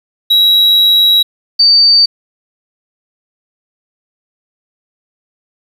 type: tone pair in turn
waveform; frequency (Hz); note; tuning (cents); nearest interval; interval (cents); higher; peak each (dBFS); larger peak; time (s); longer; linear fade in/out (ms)
triangle / sine; 3871 / 4603; B7 / D8; -35 / -36; minor third; 299; second; -4; neither; 0.3-1.23 / 1.59-2.06; first; 10
effects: 7-bit